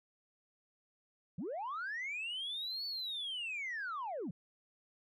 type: linear two-way sweep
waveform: sine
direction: up then down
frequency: 138.2 to 4506 to 138.2 Hz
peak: -36 dBFS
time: 1.38-4.31 s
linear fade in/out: 5 ms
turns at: 2.86 s
effects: tanh soft clip ceiling -35 dBFS